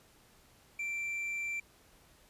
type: tone with hard clipping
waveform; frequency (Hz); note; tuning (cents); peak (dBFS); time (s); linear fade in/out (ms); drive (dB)
sine; 2349; D7; 0; -35; 0.79-1.6; 5; 3
effects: pink hiss -63 dBFS RMS until 2.29 s + resampled to 32000 Hz